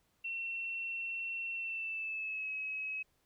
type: tone with pitch glide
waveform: sine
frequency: 2711 to 2560 Hz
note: E7 to D#7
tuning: +48 to +49 cents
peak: -36 dBFS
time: 0.24-3.03 s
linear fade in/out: 10 ms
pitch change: -99 cents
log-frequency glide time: 1.55-2.51 s
effects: pink hiss -75 dBFS RMS until 3.25 s